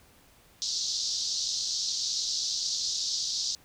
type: band-pass noise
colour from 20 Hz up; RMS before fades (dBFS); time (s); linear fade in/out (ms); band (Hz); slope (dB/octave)
pink; -31; 0.62-3.55; 0; 4000 to 6300; 48
effects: pink hiss -59 dBFS RMS until 3.64 s